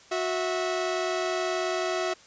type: tone pair together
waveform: sawtooth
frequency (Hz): 366.1 / 653.6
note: F#4 / E5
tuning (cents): -18 / -15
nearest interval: minor seventh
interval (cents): 1003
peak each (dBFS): -25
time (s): 0.11-2.14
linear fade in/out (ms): 10
effects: white hiss -53 dBFS RMS until 2.26 s + resampled to 16000 Hz